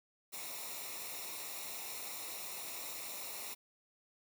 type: noise with comb filter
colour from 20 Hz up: white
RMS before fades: -44 dBFS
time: 0.32-3.55 s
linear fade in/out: 20 ms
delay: 0.63 ms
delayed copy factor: -0.7
effects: none